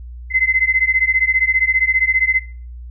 sine beating tone pair, 2047 / 2062 Hz, C7 / C7, -38 / -26 cents, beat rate 15 Hz, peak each -15 dBFS, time 0.3-2.42 s, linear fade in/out 50 ms, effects noise-tail reverb RT60 0.4 s tail -19 dB re dry + added 60 Hz sine -30 dBFS peak until 2.9 s

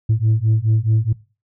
sine beating tone pair, 107.9 / 112.6 Hz, A2 / A2, -33 / +40 cents, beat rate 4.7 Hz, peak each -15 dBFS, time 0.09-1.13 s, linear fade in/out 10 ms, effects noise-tail reverb RT60 0.3 s tail -18 dB re dry + tanh soft clip ceiling -10 dBFS

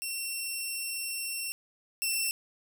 10% pulse tone pair in turn, 2714 / 2692 Hz, E7 / E7, +50 / +36 cents, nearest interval unison, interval 14 cents, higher first, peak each -24 / -19 dBFS, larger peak second, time 0.02-1.52 / 2.02-2.31 s, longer first, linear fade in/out 0 ms, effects none

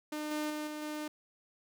sawtooth tone with level steps, 302.6 Hz, D#4, 48 cents flat, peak -32 / -29 / -32 / -35 / -33 dBFS, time 0.12-1.08 s, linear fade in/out 5 ms, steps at 0.31 / 0.5 / 0.67 / 0.82 s, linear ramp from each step 2 ms, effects none

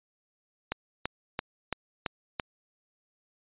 click train, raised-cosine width 0.3 ms, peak -13 dBFS, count 6, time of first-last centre 0.72-2.398 s, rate 2.98 Hz, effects resampled to 8000 Hz

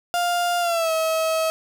35% pulse tone with pitch glide, 701 to 642.8 Hz, F5 to E5, +6 to -44 cents, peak -18 dBFS, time 0.14-1.5 s, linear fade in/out 0 ms, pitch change -150 cents, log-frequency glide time 0.6-0.92 s, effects none

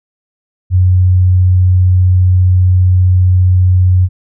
sine tone, 91.5 Hz, F#2, 19 cents flat, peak -5 dBFS, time 0.7-4.09 s, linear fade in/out 50 ms, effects none

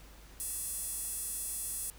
square tone with high-pass filter, 380.5 Hz, F#4, 48 cents sharp, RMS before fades -38 dBFS, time 0.4-1.9 s, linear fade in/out 0 ms, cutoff 9600 Hz, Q 2.4, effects added 50 Hz sine -53 dBFS peak until 1.98 s + pink hiss -57 dBFS RMS until 1.98 s

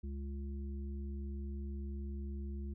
harmonic tone, 69.3 Hz, C#2, in tune, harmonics 1 / 3 / 5, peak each -39 / -47 / -53 dBFS, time 0.03-2.74 s, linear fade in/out 10 ms, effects none

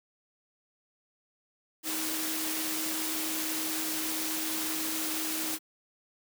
sine tone in noise, 315.5 Hz, D#4, 24 cents sharp, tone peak -37 dBFS, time 1.83-5.59 s, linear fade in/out 50 ms, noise white, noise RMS -33 dBFS, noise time 1.83-5.59 s, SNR -7 dB, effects high-pass 200 Hz 12 dB/octave

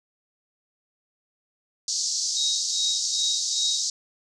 pink band-pass noise, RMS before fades -27 dBFS, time 1.88-3.9 s, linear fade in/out 2 ms, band 4500 to 7100 Hz, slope 48 dB/octave
sine tone with tremolo, 3800 Hz, A#7, 33 cents sharp, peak -23 dBFS, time 2.36-3.84 s, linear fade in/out 10 ms, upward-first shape sine, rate 2.5 Hz, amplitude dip 90%
effects none

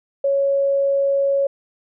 sine tone, 554.4 Hz, C#5, in tune, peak -15 dBFS, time 0.24-1.47 s, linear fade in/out 5 ms, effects none

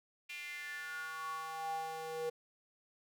square tone with high-pass filter sweep, 160 Hz, D#3, 49 cents sharp, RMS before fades -42 dBFS, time 0.29-2.3 s, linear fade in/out 10 ms, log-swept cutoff 2500 to 500 Hz, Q 6.5, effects none

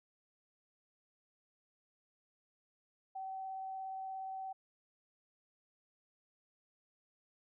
sine tone with vibrato, 765 Hz, G5, 42 cents flat, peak -40 dBFS, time 3.15-4.53 s, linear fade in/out 10 ms, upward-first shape triangle, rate 17 Hz, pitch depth 9 cents each way, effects none

